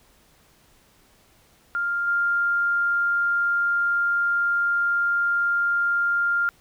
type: tone with level steps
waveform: sine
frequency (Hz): 1399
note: F6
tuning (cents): +3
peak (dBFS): -22 / -19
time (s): 1.75-6.49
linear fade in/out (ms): 0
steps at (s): 2.07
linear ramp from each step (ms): 10
effects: pink hiss -58 dBFS RMS until 6.6 s